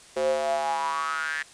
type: tone with high-pass filter sweep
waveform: square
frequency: 75.1 Hz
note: D2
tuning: 39 cents sharp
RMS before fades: -27 dBFS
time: 0.16-1.43 s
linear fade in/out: 10 ms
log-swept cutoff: 460 to 1800 Hz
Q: 8.4
effects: white hiss -50 dBFS RMS until 1.53 s + resampled to 22050 Hz